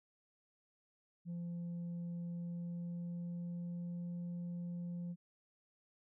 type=tone with pitch glide; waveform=sine; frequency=172.3 to 174.2 Hz; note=F3 to F3; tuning=-23 to -4 cents; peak=-37 dBFS; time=1.25-5.16 s; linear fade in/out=50 ms; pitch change=+19 cents; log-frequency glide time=2.27-4.16 s; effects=tanh soft clip ceiling -39 dBFS